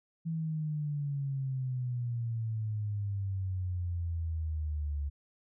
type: exponential sweep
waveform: sine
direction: down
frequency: 164.81 to 70.9 Hz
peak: -31 dBFS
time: 0.25-5.1 s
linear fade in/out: 20 ms
effects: none